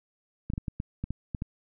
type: clicks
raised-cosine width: 5 ms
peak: -19 dBFS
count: 9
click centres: 0.501 / 0.536 / 0.579 / 0.682 / 0.801 / 1.04 / 1.106 / 1.348 / 1.421 s
effects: none